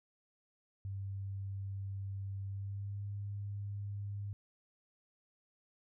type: tone with pitch glide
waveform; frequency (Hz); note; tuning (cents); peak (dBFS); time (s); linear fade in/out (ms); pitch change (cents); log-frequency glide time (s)
sine; 98 to 101.16; G2 to G#2; 0 to -45; -38; 0.85-4.33; 0; +55; 2.46-3.05
effects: none